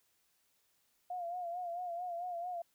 sine tone with vibrato, 703 Hz, F5, 11 cents sharp, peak -37 dBFS, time 1.1-2.62 s, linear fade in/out 5 ms, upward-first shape sine, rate 4.5 Hz, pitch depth 63 cents each way, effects white hiss -75 dBFS RMS until 2.74 s

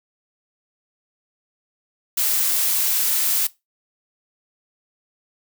blue noise, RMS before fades -20 dBFS, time 2.17-3.47 s, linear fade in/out 5 ms, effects noise-tail reverb RT60 0.2 s tail -19 dB re dry

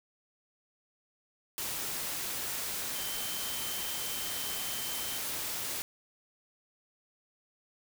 sine tone in noise, 3101 Hz, G7, 19 cents flat, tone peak -43 dBFS, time 2.95-5.18 s, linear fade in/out 0 ms, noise white, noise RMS -36 dBFS, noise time 1.58-5.82 s, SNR -10 dB, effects none

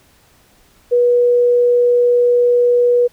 sine tone, 485.6 Hz, B4, 29 cents flat, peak -9 dBFS, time 0.91-3.08 s, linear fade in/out 20 ms, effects pink hiss -52 dBFS RMS until 3.12 s

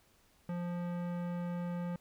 sine tone with tanh clipping, 174.9 Hz, F3, 3 cents sharp, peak -37 dBFS, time 0.49-1.96 s, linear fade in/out 2 ms, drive 18 dB, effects pink hiss -68 dBFS RMS until 2 s

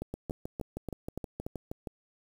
two click trains, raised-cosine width 2 ms, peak -22 / -23 dBFS, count 6 / 12, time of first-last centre 0.02-1.465 / 0.14-1.872 s, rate 3.46 / 6.35 Hz, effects 8-bit

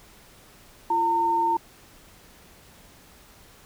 sine tone pair together, 342.3 / 911.2 Hz, F4 / A#5, -35 / -40 cents, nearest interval octave + perfect fourth, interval 1695 cents, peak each -30 / -20 dBFS, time 0.9-1.57 s, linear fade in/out 5 ms, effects pink hiss -52 dBFS RMS until 3.65 s

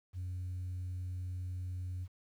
sine tone, 91 Hz, F#2, 28 cents flat, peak -35 dBFS, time 0.13-2.08 s, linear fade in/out 50 ms, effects tanh soft clip ceiling -35 dBFS + 11-bit

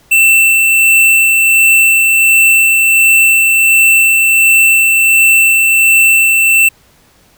square tone with tremolo, 2678 Hz, E7, 27 cents sharp, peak -5 dBFS, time 0.11-6.69 s, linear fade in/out 10 ms, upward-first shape sine, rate 1.4 Hz, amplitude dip 25%, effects pink hiss -48 dBFS RMS until 7.37 s

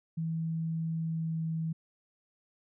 sine tone with pitch glide, 162.7 to 161.67 Hz, E3 to E3, -22 to -33 cents, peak -30 dBFS, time 0.17-1.73 s, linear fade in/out 10 ms, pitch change -11 cents, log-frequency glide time 0.98-1.43 s, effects none

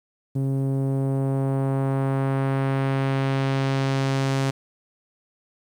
sawtooth tone with low-pass filter sweep, 135.3 Hz, C#3, 42 cents flat, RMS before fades -23 dBFS, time 0.35-4.51 s, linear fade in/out 10 ms, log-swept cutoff 310 to 8500 Hz, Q 0.81, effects 9-bit

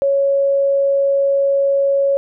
sine tone, 554.4 Hz, C#5, in tune, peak -12 dBFS, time 0.02-2.17 s, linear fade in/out 0 ms, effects none

